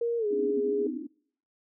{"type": "tone with pitch glide", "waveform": "sine", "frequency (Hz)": [468.9, 412.9], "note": ["A#4", "G#4"], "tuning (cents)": [10, -10], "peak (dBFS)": -25, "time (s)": [0.01, 0.87], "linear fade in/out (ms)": 5, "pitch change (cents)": -220, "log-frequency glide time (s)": [0.18, 0.27]}
{"type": "band-pass noise", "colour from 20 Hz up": "pink", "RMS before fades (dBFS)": -34, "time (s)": [0.3, 1.07], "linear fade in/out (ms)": 20, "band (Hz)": [250, 320], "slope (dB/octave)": 96}
{"effects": ["noise-tail reverb RT60 0.6 s tail -24 dB re dry"]}